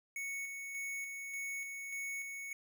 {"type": "tone with tremolo", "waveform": "square", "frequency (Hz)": 2217, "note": "C#7", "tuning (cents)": 0, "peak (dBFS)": -39, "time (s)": [0.16, 2.53], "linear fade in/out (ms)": 2, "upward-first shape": "square", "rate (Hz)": 1.7, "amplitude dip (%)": 35, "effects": []}